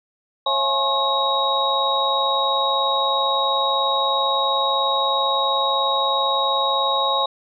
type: tone cluster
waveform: sine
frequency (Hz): 545 / 677 / 843 / 1079 / 3802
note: C#5 / E5 / G#5 / C#6 / A#7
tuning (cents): -29 / +46 / +26 / -47 / +33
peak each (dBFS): -25 / -30 / -24 / -22 / -22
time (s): 0.46-7.26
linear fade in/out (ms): 5
effects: none